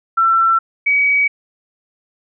sine tone pair in turn, 1344 / 2268 Hz, E6 / C#7, +33 / +39 cents, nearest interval major sixth, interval 906 cents, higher second, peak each -10 / -11 dBFS, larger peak first, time 0.17-0.59 / 0.86-1.28 s, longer neither, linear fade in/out 10 ms, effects none

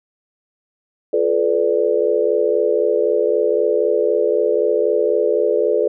sine chord, B half-diminished seventh, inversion second, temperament equal with one note detuned, 349.2 / 430 / 493.9 / 587.3 Hz, F4 / A4 / B4 / D5, 0 / -40 / 0 / 0 cents, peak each -23 / -17 / -19 / -21 dBFS, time 1.13-5.88 s, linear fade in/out 5 ms, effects none

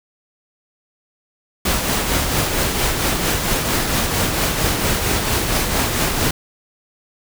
pink noise with tremolo, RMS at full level -17 dBFS, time 1.65-6.31 s, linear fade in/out 5 ms, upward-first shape triangle, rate 4.4 Hz, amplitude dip 45%, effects none

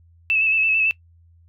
sine tone with vibrato, 2615 Hz, E7, 15 cents flat, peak -16 dBFS, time 0.3-0.91 s, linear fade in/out 0 ms, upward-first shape square, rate 9 Hz, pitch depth 26 cents each way, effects noise-tail reverb RT60 0.1 s tail -20 dB re dry + added 84 Hz sine -50 dBFS peak until 1.48 s

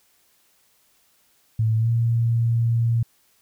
sine tone with pitch glide, 111 to 116.25 Hz, A2 to A#2, +16 to -4 cents, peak -17 dBFS, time 1.59-3.03 s, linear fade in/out 5 ms, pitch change +80 cents, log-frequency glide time 1.78-1.89 s, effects white hiss -62 dBFS RMS until 3.41 s

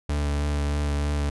40% pulse tone with vibrato, 72.8 Hz, D2, 15 cents flat, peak -22 dBFS, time 0.09-1.3 s, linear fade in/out 5 ms, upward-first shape sine, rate 3.2 Hz, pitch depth 14 cents each way, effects resampled to 24000 Hz

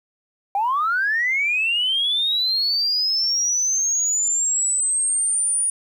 sine linear sweep, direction up, 770 to 9620 Hz, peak -17 dBFS, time 0.55-5.7 s, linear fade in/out 2 ms, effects tanh soft clip ceiling -13 dBFS + 9-bit

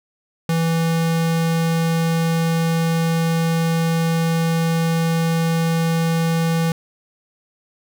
square tone, 164.81 Hz, E3, in tune, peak -17 dBFS, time 0.49-6.72 s, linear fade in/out 2 ms, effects none

